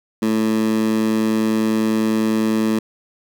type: tone with high-pass filter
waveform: 15% pulse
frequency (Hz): 110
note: A2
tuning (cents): 0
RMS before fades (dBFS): -18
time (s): 0.22-2.79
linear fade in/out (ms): 5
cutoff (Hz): 240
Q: 3.3
effects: none